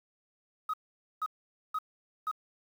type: tone bursts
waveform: sine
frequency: 1264 Hz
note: D#6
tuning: 27 cents sharp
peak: -28 dBFS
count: 4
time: 0.69-2.314 s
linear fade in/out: 5 ms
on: 46 ms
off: 480 ms
effects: tanh soft clip ceiling -26 dBFS + 9-bit